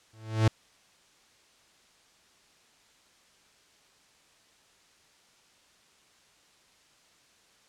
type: tone with exponential growth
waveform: 45% pulse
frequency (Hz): 110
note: A2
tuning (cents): 0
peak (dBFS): -17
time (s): 0.13-0.48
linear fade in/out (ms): 5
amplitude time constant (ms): 76
effects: white hiss -62 dBFS RMS until 7.68 s + low-pass 7000 Hz 12 dB/octave